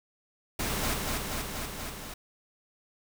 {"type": "noise with echo", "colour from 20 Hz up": "pink", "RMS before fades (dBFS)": -31, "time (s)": [0.59, 0.94], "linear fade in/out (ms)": 5, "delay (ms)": 240, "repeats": 5, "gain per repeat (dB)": -2, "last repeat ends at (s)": 2.14, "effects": []}